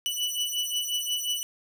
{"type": "beating tone pair", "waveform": "sawtooth", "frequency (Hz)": [2960, 2965.6], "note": ["F#7", "F#7"], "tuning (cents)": [0, 3], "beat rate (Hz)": 5.6, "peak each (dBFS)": -27, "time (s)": [0.06, 1.43], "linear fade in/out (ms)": 0, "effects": []}